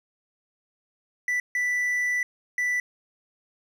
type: tone bursts at uneven times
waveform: triangle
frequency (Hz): 1975.5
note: B6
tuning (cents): 0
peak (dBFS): -21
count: 3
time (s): 1.28-1.4 / 1.55-2.23 / 2.58-2.8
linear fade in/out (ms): 2
effects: none